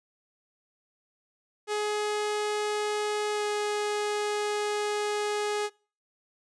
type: tone with pitch glide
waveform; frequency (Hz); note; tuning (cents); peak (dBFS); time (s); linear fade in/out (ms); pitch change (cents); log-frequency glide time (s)
sawtooth; 419.9 to 417.2; G#4 to G#4; +19 to +8; -23; 1.67-5.7; 50; -11; 3.33-3.44
effects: noise-tail reverb RT60 0.4 s tail -25 dB re dry + resampled to 22050 Hz